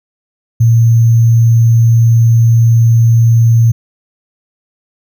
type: tone with sample-and-hold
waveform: sine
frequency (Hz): 115.2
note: A#2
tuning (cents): -20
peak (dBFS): -4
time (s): 0.6-3.72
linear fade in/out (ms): 10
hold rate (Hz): 6300
effects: none